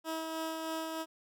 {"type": "tone with tremolo", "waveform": "15% pulse", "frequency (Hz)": 321.6, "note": "E4", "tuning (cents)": -43, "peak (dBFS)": -28, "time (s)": [0.04, 1.06], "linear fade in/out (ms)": 50, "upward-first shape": "sine", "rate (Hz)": 3.2, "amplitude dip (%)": 30, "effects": []}